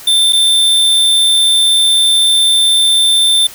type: tone with dropouts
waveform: square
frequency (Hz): 3562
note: A7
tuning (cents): +21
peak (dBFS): -8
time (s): 0.07-3.47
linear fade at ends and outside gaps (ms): 5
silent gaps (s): 0.325-0.33
effects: white hiss -33 dBFS RMS until 3.54 s